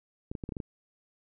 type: clicks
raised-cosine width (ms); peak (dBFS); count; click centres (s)
3; -23; 7; 0.315 / 0.352 / 0.438 / 0.491 / 0.522 / 0.568 / 0.602
effects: none